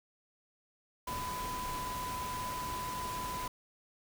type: tone in noise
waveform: sine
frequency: 1000 Hz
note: B5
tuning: 21 cents sharp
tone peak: -37 dBFS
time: 1.07-3.48 s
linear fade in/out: 5 ms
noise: pink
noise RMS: -42 dBFS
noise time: 1.07-3.48 s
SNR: +2 dB
effects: none